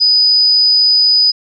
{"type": "tone", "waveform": "sine", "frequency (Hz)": 4978, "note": "D#8", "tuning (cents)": 0, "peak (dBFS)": -7, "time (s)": [0, 1.32], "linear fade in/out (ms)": 20, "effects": []}